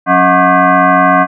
sine tone with frequency modulation, 180 Hz, F#3, 47 cents flat, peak -5 dBFS, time 0.06-1.27 s, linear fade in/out 50 ms, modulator 454 Hz, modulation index 3, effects none

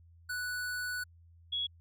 square / sine tone pair in turn, 1480 / 3346 Hz, F#6 / G#7, 0 / +12 cents, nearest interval octave + major second, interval 1412 cents, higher second, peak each -35 / -31 dBFS, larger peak second, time 0.29-1.04 / 1.52-1.67 s, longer first, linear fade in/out 10 ms, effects added 84 Hz sine -56 dBFS peak until 1.8 s

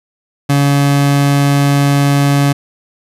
30% pulse tone, 141.5 Hz, C#3, 36 cents sharp, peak -6 dBFS, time 0.49-2.53 s, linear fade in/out 10 ms, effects resampled to 32000 Hz

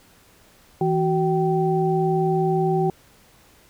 sine tone cluster, 163.3 / 374.6 / 775 Hz, E3 / F#4 / G5, -16 / +21 / -20 cents, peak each -22 / -21 / -24 dBFS, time 0.81-2.9 s, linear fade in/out 2 ms, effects pink hiss -54 dBFS RMS until 3.69 s

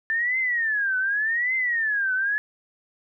sine tone with vibrato, 1769 Hz, A6, 9 cents sharp, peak -21 dBFS, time 0.1-2.38 s, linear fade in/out 0 ms, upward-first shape triangle, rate 0.86 Hz, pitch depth 290 cents each way, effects none

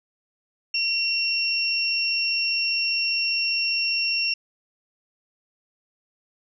sine tone pair together, 2735 / 5470 Hz, F7 / F8, -37 / -37 cents, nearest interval octave, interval 1200 cents, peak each -24 dBFS, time 0.74-4.34 s, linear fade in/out 5 ms, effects none

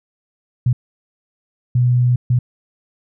sine tone bursts at uneven times, 123.47 Hz, B2, in tune, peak -11 dBFS, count 3, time 0.66-0.73 / 1.75-2.16 / 2.3-2.39 s, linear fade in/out 5 ms, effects none

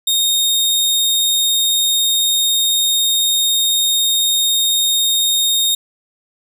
sawtooth tone, 3702 Hz, A#7, 13 cents flat, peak -10 dBFS, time 0.07-5.75 s, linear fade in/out 5 ms, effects none

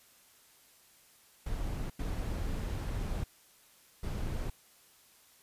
brown noise bursts at uneven times, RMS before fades -35 dBFS, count 3, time 1.46-1.9 / 1.99-3.24 / 4.03-4.5 s, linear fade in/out 5 ms, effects white hiss -62 dBFS RMS until 5.42 s + resampled to 32000 Hz

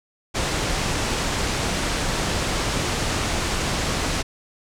pink low-pass noise, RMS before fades -24 dBFS, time 0.34-4.23 s, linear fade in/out 20 ms, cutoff 8500 Hz, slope 24 dB/octave, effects none

